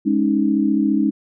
sine chord, Ab suspended fourth, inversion none, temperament just, 207.7 / 276.9 / 311.5 Hz, Ab3 / Db4 / Eb4, 0 / -2 / +2 cents, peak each -19 dBFS, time 0.05-1.11 s, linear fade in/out 20 ms, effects none

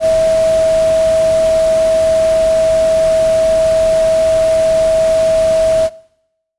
sine tone in noise, 645 Hz, E5, 38 cents flat, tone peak -8 dBFS, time 0-5.9 s, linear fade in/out 50 ms, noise pink, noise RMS -26 dBFS, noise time 0-5.9 s, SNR +15 dB, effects noise-tail reverb RT60 0.8 s tail -21 dB re dry + resampled to 24000 Hz

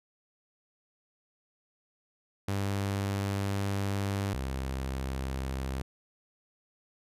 sawtooth tone pair in turn, 99.2 / 66.21 Hz, G2 / C2, +21 / +21 cents, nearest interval perfect fifth, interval 700 cents, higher first, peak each -25 / -28 dBFS, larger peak first, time 2.48-4.34 / 4.34-5.82 s, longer first, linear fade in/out 5 ms, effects resampled to 32000 Hz

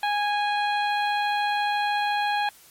harmonic tone, 826 Hz, G#5, 10 cents flat, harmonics 1 / 2 / 3 / 4 / 5, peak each -23 / -29 / -33 / -35 / -37 dBFS, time 0.03-2.49 s, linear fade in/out 2 ms, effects white hiss -52 dBFS RMS until 2.7 s + MP3 64 kbps

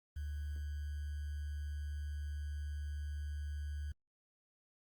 sine tone with sample-and-hold, 73.42 Hz, D2, in tune, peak -38 dBFS, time 0.16-3.92 s, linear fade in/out 5 ms, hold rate 1575 Hz, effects Opus 24 kbps

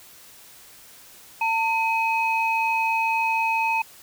sine tone pair together, 901 / 2534 Hz, A5 / D#7, +41 / +31 cents, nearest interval octave + tritone, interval 1790 cents, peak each -21 / -23 dBFS, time 1.41-3.82 s, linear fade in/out 5 ms, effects tanh soft clip ceiling -13 dBFS + white hiss -48 dBFS RMS until 4.02 s

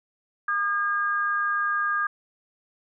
sine tone pair together, 1215.1 / 1622 Hz, D#6 / G#6, -41 / -41 cents, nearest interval perfect fourth, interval 500 cents, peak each -25 dBFS, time 0.48-2.07 s, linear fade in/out 5 ms, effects none

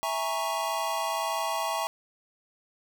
square chord, A# half-diminished seventh, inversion second, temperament equal, 659.3 / 830.6 / 932.3 / 1108.7 Hz, E5 / G#5 / A#5 / C#6, 0 / 0 / 0 / 0 cents, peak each -34 dBFS, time 0.03-1.87 s, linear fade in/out 0 ms, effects none

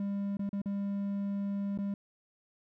triangle tone with dropouts, 200 Hz, G3, 35 cents sharp, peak -29 dBFS, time 0-1.94 s, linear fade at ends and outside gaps 2 ms, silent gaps 0.37-0.393 / 0.492-0.53 / 0.617-0.658 / 1.776-1.787 s, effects none

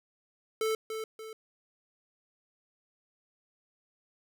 square tone with echo, 440 Hz, A4, in tune, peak -28 dBFS, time 0.61-0.75 s, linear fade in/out 2 ms, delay 290 ms, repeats 2, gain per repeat -7 dB, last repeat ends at 1.33 s, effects none

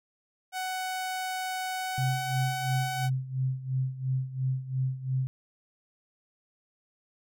sawtooth tone with pitch glide, 746 to 751.6 Hz, F#5 to F#5, +14 to +27 cents, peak -27 dBFS, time 0.52-3.1 s, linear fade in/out 50 ms, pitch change +13 cents, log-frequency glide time 1.74-2.19 s
sine tone with tremolo, 130.81 Hz, C3, in tune, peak -24 dBFS, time 1.98-5.27 s, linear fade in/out 0 ms, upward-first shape sine, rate 2.9 Hz, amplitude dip 80%
effects none

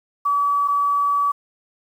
sine tone pair in turn, 1144 / 1144 Hz, D6 / D6, -46 / -46 cents, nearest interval unison, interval 0 cents, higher neither, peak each -16 dBFS, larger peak neither, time 0.25-0.68 / 0.68-1.32 s, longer second, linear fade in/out 10 ms, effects 8-bit

